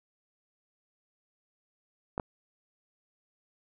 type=clicks; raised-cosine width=1 ms; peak=-19 dBFS; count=2; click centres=2.179 / 2.198 s; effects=none